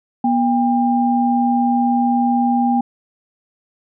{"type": "tone pair together", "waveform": "sine", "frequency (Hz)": [241.7, 799.5], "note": ["B3", "G5"], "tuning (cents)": [-37, 34], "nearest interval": "octave + major sixth", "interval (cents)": 2071, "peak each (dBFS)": [-15, -17], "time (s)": [0.24, 2.81], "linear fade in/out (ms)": 5, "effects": []}